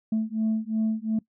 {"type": "beating tone pair", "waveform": "sine", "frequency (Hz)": [218.5, 221.3], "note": ["A3", "A3"], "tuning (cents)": [-12, 10], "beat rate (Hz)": 2.8, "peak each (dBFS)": -25, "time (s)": [0.12, 1.19], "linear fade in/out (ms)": 5, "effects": ["noise-tail reverb RT60 0.1 s tail -21 dB re dry", "tanh soft clip ceiling -19 dBFS"]}